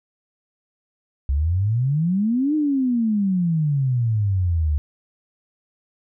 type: exponential two-way sweep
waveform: sine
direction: up then down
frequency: 65.4 to 311.1 to 72.1 Hz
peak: -17 dBFS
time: 1.29-4.78 s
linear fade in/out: 0 ms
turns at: 2.55 s
effects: none